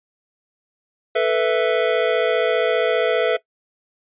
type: chord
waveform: square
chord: A suspended second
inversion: none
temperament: just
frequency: 440 / 495 / 660 Hz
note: A4 / B4 / E5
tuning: 0 / +4 / +2 cents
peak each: -21 dBFS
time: 1.15-3.37 s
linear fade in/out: 10 ms
effects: noise-tail reverb RT60 0.1 s tail -19 dB re dry + resampled to 8000 Hz